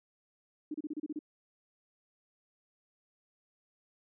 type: tone bursts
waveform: sine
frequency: 303.2 Hz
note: D#4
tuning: 45 cents flat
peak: -34 dBFS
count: 8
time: 0.71-1.191 s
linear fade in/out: 5 ms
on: 33 ms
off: 31 ms
effects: none